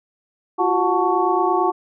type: tone cluster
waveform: sine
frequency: 345.2 / 374.1 / 728 / 881 / 1115 Hz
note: F4 / F#4 / F#5 / A5 / C#6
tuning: -20 / +19 / -28 / +2 / +10 cents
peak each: -22 dBFS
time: 0.58-1.72 s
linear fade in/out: 20 ms
effects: none